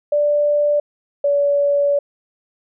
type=tone pair in turn; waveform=sine; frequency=587.3 / 571.2 Hz; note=D5 / D5; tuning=0 / -48 cents; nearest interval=unison; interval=48 cents; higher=first; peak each=-13 dBFS; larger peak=neither; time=0.12-0.8 / 1.24-1.99 s; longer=second; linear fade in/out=5 ms; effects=none